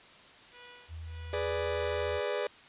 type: tone with tremolo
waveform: 5% pulse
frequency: 488.5 Hz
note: B4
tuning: 19 cents flat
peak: -36 dBFS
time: 0.51-2.07 s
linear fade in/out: 50 ms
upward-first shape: sine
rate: 1.6 Hz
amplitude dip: 95%
type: tone with pitch glide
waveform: sine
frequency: 81.4 to 80.65 Hz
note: E2 to E2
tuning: -21 to -37 cents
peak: -39 dBFS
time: 0.88-2.21 s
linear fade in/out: 50 ms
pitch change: -16 cents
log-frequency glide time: 1.2-2.09 s
type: chord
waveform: 40% pulse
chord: G# diminished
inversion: none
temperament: equal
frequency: 415.3 / 493.9 / 587.3 Hz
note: G#4 / B4 / D5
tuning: 0 / 0 / 0 cents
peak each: -34 dBFS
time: 1.33-2.47 s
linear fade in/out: 2 ms
effects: white hiss -54 dBFS RMS until 2.68 s + resampled to 8000 Hz